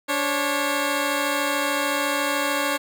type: tone pair together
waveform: 10% pulse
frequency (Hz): 289 / 544.3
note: D4 / C#5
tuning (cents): -28 / -32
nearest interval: major seventh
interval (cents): 1096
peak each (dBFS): -16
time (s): 0.08-2.78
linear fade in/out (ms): 20
effects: none